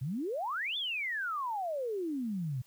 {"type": "exponential two-way sweep", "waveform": "sine", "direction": "up then down", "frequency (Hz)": [119.2, 3568, 119.2], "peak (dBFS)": -32, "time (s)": [0.01, 2.62], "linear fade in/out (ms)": 10, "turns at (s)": 0.77, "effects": ["white hiss -65 dBFS RMS until 2.66 s"]}